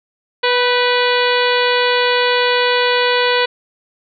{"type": "harmonic tone with a mistuned harmonic", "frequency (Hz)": 490.7, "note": "B4", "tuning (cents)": -11, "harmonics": [1, 2, 3, 4, 5, 6, 7, 8, 9], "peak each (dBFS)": [-16, -19, -21, -22, -23, -24, -24, -25, -26], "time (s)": [0.43, 3.46], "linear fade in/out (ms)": 10, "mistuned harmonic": 3, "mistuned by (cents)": 34, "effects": []}